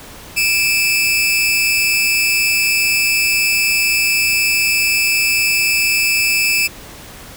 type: tone pair together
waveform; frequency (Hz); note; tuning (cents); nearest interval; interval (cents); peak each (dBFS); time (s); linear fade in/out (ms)
sawtooth; 2378 / 2617; D7 / E7; +21 / -13; major second; 166; -15 / -11; 0.36-6.68; 20
effects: pink hiss -36 dBFS RMS until 7.36 s